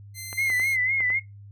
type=tone; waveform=10% pulse; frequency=2074 Hz; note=C7; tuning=16 cents flat; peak=-26 dBFS; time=0.14-0.77 s; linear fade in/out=50 ms
type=clicks; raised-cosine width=0.5 ms; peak=-23 dBFS; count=5; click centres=0.329 / 0.501 / 0.598 / 1.005 / 1.103 s
type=tone with vibrato; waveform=sine; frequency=2073 Hz; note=C7; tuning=17 cents flat; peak=-21 dBFS; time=0.37-1.2 s; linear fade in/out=20 ms; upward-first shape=sine; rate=3.9 Hz; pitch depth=80 cents each way
effects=noise-tail reverb RT60 0.2 s tail -20 dB re dry + added 101 Hz sine -42 dBFS peak until 1.51 s